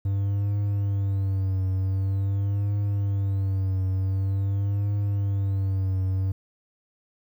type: tone with vibrato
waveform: triangle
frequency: 98 Hz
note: G2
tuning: in tune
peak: -20 dBFS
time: 0.05-6.32 s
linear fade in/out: 5 ms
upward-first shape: triangle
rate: 0.46 Hz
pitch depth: 72 cents each way
effects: 10-bit